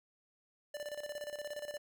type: tone with tremolo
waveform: square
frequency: 589 Hz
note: D5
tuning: 5 cents sharp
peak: -39 dBFS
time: 0.74-1.78 s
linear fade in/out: 5 ms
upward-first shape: square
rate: 17 Hz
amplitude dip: 70%
effects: none